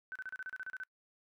sine tone bursts, 1521 Hz, F#6, 47 cents sharp, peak -39 dBFS, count 11, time 0.12-0.835 s, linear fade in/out 0 ms, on 35 ms, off 33 ms, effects noise-tail reverb RT60 0.1 s tail -25 dB re dry

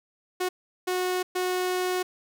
sawtooth tone bursts at uneven times, 365.6 Hz, F#4, 21 cents flat, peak -21 dBFS, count 3, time 0.4-0.49 / 0.87-1.23 / 1.35-2.03 s, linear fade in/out 10 ms, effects none

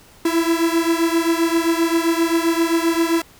45% pulse beating tone pair, 329.6 / 337.2 Hz, E4 / E4, 0 / +39 cents, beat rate 7.6 Hz, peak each -18 / -20 dBFS, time 0.25-3.22 s, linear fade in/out 5 ms, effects pink hiss -48 dBFS RMS until 3.39 s

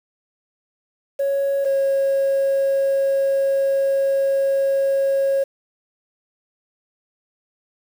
sine tone pair in turn, 554.4 / 546.5 Hz, C#5 / C#5, 0 / -25 cents, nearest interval unison, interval 25 cents, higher first, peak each -16 / -14 dBFS, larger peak second, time 1.19-1.65 / 1.65-5.44 s, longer second, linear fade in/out 10 ms, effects tanh soft clip ceiling -14 dBFS + 7-bit

